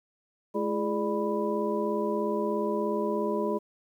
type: tone cluster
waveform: sine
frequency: 212.8 / 339 / 415.9 / 593 / 988 Hz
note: G#3 / E4 / G#4 / D5 / B5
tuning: +42 / +49 / +2 / +17 / 0 cents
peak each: -32 / -33 / -30 / -33 / -34 dBFS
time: 0.54-3.59 s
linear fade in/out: 20 ms
effects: 10-bit